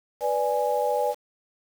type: chord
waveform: sine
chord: G# diminished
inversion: first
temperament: equal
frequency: 493.9 / 587.3 / 830.6 Hz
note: B4 / D5 / G#5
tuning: 0 / 0 / 0 cents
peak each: -26 dBFS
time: 0.2-1.15 s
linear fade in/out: 50 ms
effects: 7-bit